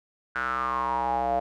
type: tone with band-pass filter sweep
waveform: square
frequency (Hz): 63.4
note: B1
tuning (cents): +46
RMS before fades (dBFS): -27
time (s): 0.35-1.4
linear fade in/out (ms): 10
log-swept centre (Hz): 1500 to 670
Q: 8.1
effects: none